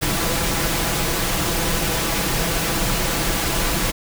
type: noise with comb filter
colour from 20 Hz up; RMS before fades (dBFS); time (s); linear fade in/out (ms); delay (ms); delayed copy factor
pink; -21; 0.01-3.92; 20; 6; +0.5
effects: none